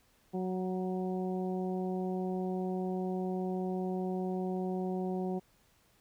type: harmonic tone with a mistuned harmonic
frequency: 185 Hz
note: F#3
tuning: in tune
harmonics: 1 / 2 / 3 / 4 / 5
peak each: -34 / -36 / -45 / -42 / -53 dBFS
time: 0.33-5.4 s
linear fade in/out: 20 ms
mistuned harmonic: 5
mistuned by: +26 cents
effects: pink hiss -68 dBFS RMS until 6 s